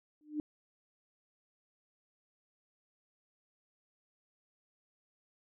sine tone with exponential growth, 300.9 Hz, D4, 42 cents sharp, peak -29 dBFS, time 0.21-0.4 s, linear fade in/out 1 ms, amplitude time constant 41 ms, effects none

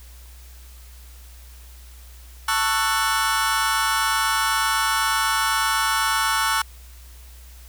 sawtooth chord, F# minor seventh, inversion first, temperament just, 888 / 1110 / 1332 / 1480 Hz, A5 / C#6 / E6 / F#6, +16 / +2 / +18 / 0 cents, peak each -21 dBFS, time 2.48-6.62 s, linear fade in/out 5 ms, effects added 61 Hz sine -41 dBFS peak until 7.68 s + white hiss -50 dBFS RMS until 7.68 s

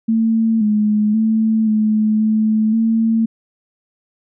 sine tone with pitch steps, 224.6 / 211.1 / 220.8 / 215.2 / 217.3 / 225.2 Hz, A3 / G#3 / A3 / A3 / A3 / A3, +36 / +29 / +6 / -38 / -21 / +40 cents, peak -12 dBFS, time 0.08-3.26 s, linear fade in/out 10 ms, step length 530 ms, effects none

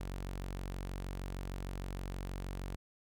sawtooth tone, 46.43 Hz, F#1, 7 cents sharp, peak -35 dBFS, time 0-2.76 s, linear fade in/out 10 ms, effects none

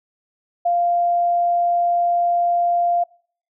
sine tone, 696 Hz, F5, 6 cents flat, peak -15 dBFS, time 0.65-3.04 s, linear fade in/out 10 ms, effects noise-tail reverb RT60 0.5 s tail -24 dB re dry

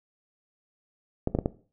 clicks, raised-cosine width 2 ms, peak -11 dBFS, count 4, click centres 1.274 / 1.35 / 1.388 / 1.459 s, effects noise-tail reverb RT60 0.4 s tail -17 dB re dry

